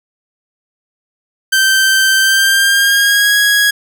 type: tone with pitch glide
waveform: sawtooth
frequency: 1556 to 1658.1 Hz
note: G6 to G#6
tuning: -13 to -3 cents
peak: -5 dBFS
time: 1.52-3.71 s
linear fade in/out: 10 ms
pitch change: +110 cents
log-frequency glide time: 2.2-3.36 s
effects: none